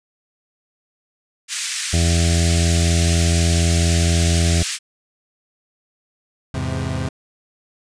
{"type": "band-pass noise", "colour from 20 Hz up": "white", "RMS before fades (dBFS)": -25, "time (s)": [1.48, 4.79], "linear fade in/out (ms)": 50, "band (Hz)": [1600, 9100], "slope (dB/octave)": 24}
{"type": "harmonic tone", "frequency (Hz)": 84.1, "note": "E2", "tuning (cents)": 35, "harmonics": [1, 2, 3, 4, 5, 7, 8, 9], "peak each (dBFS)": [-15, -21, -30, -29, -32, -33, -32, -39], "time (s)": [1.93, 4.63], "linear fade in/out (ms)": 5}
{"type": "chord", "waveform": "30% pulse", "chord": "E augmented", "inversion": "none", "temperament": "equal", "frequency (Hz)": [82.41, 103.83, 130.81], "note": ["E2", "G#2", "B#2"], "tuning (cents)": [0, 0, 0], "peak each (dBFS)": [-23, -25, -22], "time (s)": [6.54, 7.09], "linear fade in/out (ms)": 5}
{"effects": ["resampled to 22050 Hz"]}